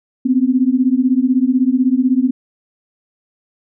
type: beating tone pair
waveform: sine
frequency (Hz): 248.8 / 264.8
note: B3 / C4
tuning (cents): +13 / +21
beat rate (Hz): 16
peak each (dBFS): -14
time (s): 0.25-2.31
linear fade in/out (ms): 10
effects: none